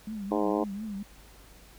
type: tone with vibrato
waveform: sine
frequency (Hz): 207.7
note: G#3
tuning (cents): 0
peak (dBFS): -33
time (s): 0.07-1.03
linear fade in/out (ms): 5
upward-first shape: triangle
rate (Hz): 4.2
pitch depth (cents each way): 130
type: harmonic tone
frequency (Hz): 103.83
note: G#2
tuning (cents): 0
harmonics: 3 / 4 / 5 / 6 / 7 / 8 / 9 / 10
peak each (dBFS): -29 / -31 / -33 / -35 / -36 / -37 / -38 / -39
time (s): 0.31-0.64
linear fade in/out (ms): 5
effects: added 50 Hz sine -54 dBFS peak until 1.78 s + pink hiss -55 dBFS RMS until 1.78 s